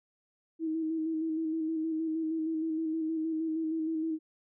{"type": "tone with vibrato", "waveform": "sine", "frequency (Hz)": 319.8, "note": "D#4", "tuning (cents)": 48, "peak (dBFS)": -29, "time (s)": [0.59, 4.19], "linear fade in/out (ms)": 50, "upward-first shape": "square", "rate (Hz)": 6.4, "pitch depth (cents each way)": 26, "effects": []}